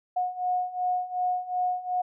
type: beating tone pair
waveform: sine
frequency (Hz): 725 / 727.7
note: F#5 / F#5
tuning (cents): -35 / -29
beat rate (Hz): 2.7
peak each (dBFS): -30 / -27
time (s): 0.16-2.02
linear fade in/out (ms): 10
effects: none